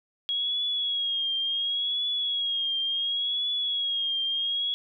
sine tone with vibrato, 3300 Hz, G#7, 12 cents flat, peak -25 dBFS, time 0.29-4.74 s, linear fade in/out 0 ms, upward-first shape triangle, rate 0.7 Hz, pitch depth 66 cents each way, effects none

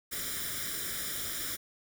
white noise with comb filter, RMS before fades -36 dBFS, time 0.11-1.57 s, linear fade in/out 20 ms, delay 0.56 ms, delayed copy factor +0.8, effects none

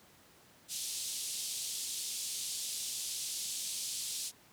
white band-pass noise, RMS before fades -39 dBFS, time 0.68-4.32 s, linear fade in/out 50 ms, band 3300 to 10000 Hz, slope 24 dB/octave, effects pink hiss -61 dBFS RMS until 4.52 s + high-pass 100 Hz 12 dB/octave

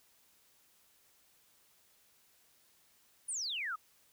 sine exponential sweep, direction down, 10000 to 1200 Hz, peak -35 dBFS, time 3.28-3.76 s, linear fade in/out 10 ms, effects white hiss -68 dBFS RMS until 4.12 s

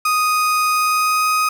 35% pulse tone with pitch glide, 1244.5 to 1252.4 Hz, D#6 to D#6, 0 to +11 cents, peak -13 dBFS, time 0.05-1.49 s, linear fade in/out 5 ms, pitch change +11 cents, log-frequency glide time 0.68-1.27 s, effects 8-bit

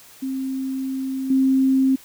sine tone with level steps, 265.2 Hz, C4, 23 cents sharp, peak -23 / -14 dBFS, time 0.22-1.96 s, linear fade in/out 10 ms, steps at 1.3 s, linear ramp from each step 5 ms, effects white hiss -47 dBFS RMS until 2.04 s

